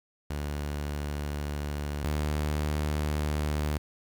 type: tone pair in turn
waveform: sawtooth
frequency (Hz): 73.2 / 74.95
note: D2 / D2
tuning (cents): -5 / +36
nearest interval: unison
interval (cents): 41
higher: second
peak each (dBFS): -27 / -23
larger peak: second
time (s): 0.3-2.04 / 2.04-3.78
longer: neither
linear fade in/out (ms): 5
effects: 9-bit